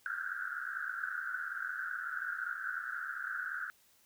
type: band-pass noise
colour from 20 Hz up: pink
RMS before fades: -39 dBFS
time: 0.06-3.7 s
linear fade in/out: 0 ms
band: 1400 to 1600 Hz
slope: 96 dB/octave
effects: white hiss -67 dBFS RMS until 4.05 s